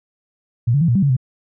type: tone with pitch steps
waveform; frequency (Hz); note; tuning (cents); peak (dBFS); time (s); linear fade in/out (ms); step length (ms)
sine; 117.9 / 143.1 / 167.9 / 119.4 / 194.5 / 141.3 / 127.9; A#2 / D3 / E3 / A#2 / G3 / C#3 / C3; +20 / -45 / +32 / +42 / -13 / +34 / -39; -12; 0.67-1.167; 10; 71
effects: none